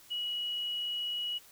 sine tone, 2916 Hz, F#7, 26 cents flat, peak -32 dBFS, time 0.1-1.39 s, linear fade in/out 20 ms, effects white hiss -57 dBFS RMS until 1.51 s

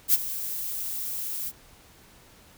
violet noise with ADSR envelope, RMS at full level -17 dBFS, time 0.08-1.52 s, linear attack 54 ms, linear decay 32 ms, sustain -15 dB, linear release 40 ms, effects pink hiss -54 dBFS RMS until 2.57 s

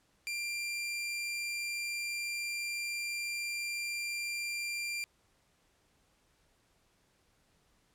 sawtooth tone, 2378 Hz, D7, 21 cents sharp, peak -31 dBFS, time 0.27-5.04 s, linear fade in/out 0 ms, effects pink hiss -71 dBFS RMS until 7.94 s + low-pass 11000 Hz 12 dB/octave

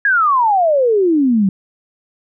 sine exponential sweep, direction down, 1688 to 185 Hz, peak -10 dBFS, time 0.05-1.49 s, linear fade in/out 2 ms, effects none

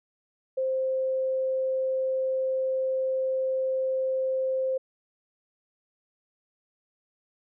sine tone, 524 Hz, C5, 2 cents sharp, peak -24 dBFS, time 0.57-4.78 s, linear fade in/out 10 ms, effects none

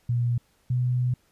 sine tone pair in turn, 120.2 / 124.58 Hz, B2 / B2, -46 / +15 cents, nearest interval minor second, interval 61 cents, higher second, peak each -21 dBFS, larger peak neither, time 0.09-0.38 / 0.7-1.14 s, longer second, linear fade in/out 5 ms, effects pink hiss -65 dBFS RMS until 1.31 s + resampled to 32000 Hz

